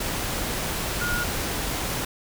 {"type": "tone in noise", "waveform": "sine", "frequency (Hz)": 1432, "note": "F6", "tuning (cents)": 43, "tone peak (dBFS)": -26, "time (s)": [1.01, 1.24], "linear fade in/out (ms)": 5, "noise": "pink", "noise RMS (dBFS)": -28, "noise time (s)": [0, 2.05], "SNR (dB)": -1, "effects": []}